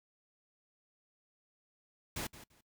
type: noise with echo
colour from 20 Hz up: pink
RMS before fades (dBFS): -39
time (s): 2.16-2.27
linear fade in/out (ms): 5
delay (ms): 170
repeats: 2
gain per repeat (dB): -14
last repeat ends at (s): 2.61
effects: noise-tail reverb RT60 0.1 s tail -21 dB re dry